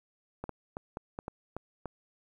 clicks, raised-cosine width 1 ms, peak -23 dBFS, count 8, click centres 0.44 / 0.493 / 0.769 / 0.971 / 1.189 / 1.281 / 1.566 / 1.857 s, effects 10-bit

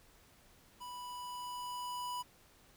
square tone with level ramp, 986 Hz, B5, 3 cents flat, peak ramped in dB -45 to -38 dBFS, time 0.8-2.23 s, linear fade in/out 20 ms, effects pink hiss -64 dBFS RMS until 2.76 s

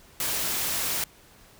white noise, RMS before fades -28 dBFS, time 0.2-1.04 s, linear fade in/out 2 ms, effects pink hiss -54 dBFS RMS until 1.59 s

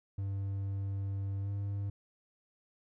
triangle tone with pitch glide, 98.3 to 100.02 Hz, G2 to G2, +5 to +35 cents, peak -31 dBFS, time 0.18-1.9 s, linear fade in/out 5 ms, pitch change +30 cents, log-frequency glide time 1.41-1.49 s, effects none

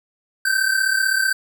square tone pair together, 1532.2 / 1568 Hz, G6 / G6, -40 / 0 cents, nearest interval unison, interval 40 cents, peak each -21 / -20 dBFS, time 0.45-1.33 s, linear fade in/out 5 ms, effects none

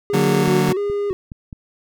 triangle tone with vibrato, 389.1 Hz, G4, 13 cents flat, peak -17 dBFS, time 0.1-1.13 s, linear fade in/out 0 ms, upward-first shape square, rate 1.5 Hz, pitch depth 79 cents each way
30% pulse chord, D augmented, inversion none, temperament just, 146.83 / 183.54 / 229.4 Hz, D3 / F#3 / A#3, 0 / -14 / -28 cents, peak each -17 / -17 / -20 dBFS, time 0.13-0.73 s, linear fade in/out 10 ms
click train, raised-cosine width 5 ms, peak -21 dBFS, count 6, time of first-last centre 0.48-1.528 s, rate 4.77 Hz
effects none

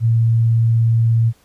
sine tone, 114.6 Hz, A#2, 29 cents flat, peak -11 dBFS, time 0-1.33 s, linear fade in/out 50 ms, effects pink hiss -55 dBFS RMS until 1.44 s + resampled to 32000 Hz

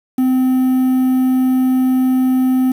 triangle tone with quantisation, 257.6 Hz, C4, 27 cents flat, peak -9 dBFS, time 0.18-2.72 s, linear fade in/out 5 ms, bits 6, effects none

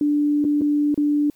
sine tone with dropouts, 293.7 Hz, D4, in tune, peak -16 dBFS, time 0.01-1.3 s, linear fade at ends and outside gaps 2 ms, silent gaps 0.443-0.449 / 0.611-0.617 / 0.944-0.976 s, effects white hiss -60 dBFS RMS until 1.35 s

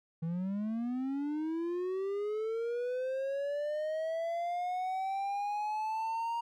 triangle linear sweep, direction up, 160 to 939 Hz, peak -30 dBFS, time 0.22-6.41 s, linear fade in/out 10 ms, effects none

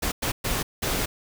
pink noise bursts at uneven times, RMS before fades -26 dBFS, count 4, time 0.02-0.12 / 0.22-0.32 / 0.44-0.63 / 0.82-1.06 s, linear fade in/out 10 ms, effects none

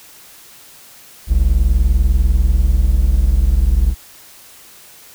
triangle tone pair together, 45.51 / 65.8 Hz, F#1 / C2, -28 / +10 cents, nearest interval tritone, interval 638 cents, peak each -11 dBFS, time 1.27-3.95 s, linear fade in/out 50 ms, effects white hiss -42 dBFS RMS until 5.14 s

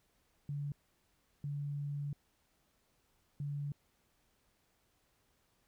sine tone bursts at uneven times, 143.8 Hz, D3, 36 cents flat, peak -36 dBFS, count 3, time 0.49-0.72 / 1.44-2.13 / 3.4-3.72 s, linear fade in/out 2 ms, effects pink hiss -75 dBFS RMS until 5.67 s

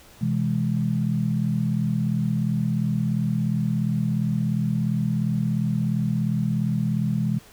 sine chord, C augmented, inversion none, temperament equal with one note detuned, 127.68 / 164.81 / 207.7 Hz, C3 / E3 / G#3, -42 / 0 / 0 cents, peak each -25 dBFS, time 0.21-7.39 s, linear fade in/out 10 ms, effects pink hiss -50 dBFS RMS until 7.52 s

